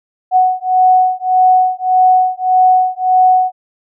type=beating tone pair; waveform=sine; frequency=740 / 741.7 Hz; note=F#5 / F#5; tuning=0 / +4 cents; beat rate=1.7 Hz; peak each=-11 dBFS; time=0.31-3.52 s; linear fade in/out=50 ms; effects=none